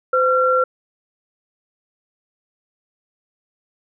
sine tone pair together, 512 / 1366.9 Hz, C5 / F6, -38 / -38 cents, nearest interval octave + perfect fourth, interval 1700 cents, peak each -16 dBFS, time 0.13-0.64 s, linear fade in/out 5 ms, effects none

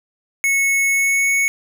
square tone with pitch glide, 2200 to 2215 Hz, C#7 to C#7, -14 to -2 cents, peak -15 dBFS, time 0.44-1.48 s, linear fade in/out 0 ms, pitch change +12 cents, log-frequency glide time 0.91-1.3 s, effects none

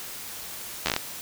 slowing click train, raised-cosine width 0.2 ms, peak -6 dBFS, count 7, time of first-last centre 0.86-0.964 s, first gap 11 ms, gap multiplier 1.18, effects white hiss -38 dBFS RMS until 1.21 s

